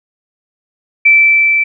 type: tone with level ramp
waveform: sine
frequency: 2327 Hz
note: D7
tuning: 17 cents flat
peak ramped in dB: -3 to -9 dBFS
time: 1.05-1.64 s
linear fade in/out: 10 ms
effects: none